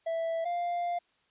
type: tone pair in turn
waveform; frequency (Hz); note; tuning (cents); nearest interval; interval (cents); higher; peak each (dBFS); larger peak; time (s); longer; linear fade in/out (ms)
triangle; 659.3 / 698.5; E5 / F5; 0 / 0; minor second; 100; second; -27; neither; 0.06-0.45 / 0.45-0.99; second; 10
effects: white hiss -70 dBFS RMS until 1.3 s + resampled to 8000 Hz